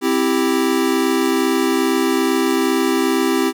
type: chord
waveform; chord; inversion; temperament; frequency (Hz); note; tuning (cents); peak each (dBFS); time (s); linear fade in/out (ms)
square; C major; none; equal; 261.6 / 329.6 / 392; C4 / E4 / G4; 0 / 0 / 0; -20; 0.01-3.53; 50
effects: none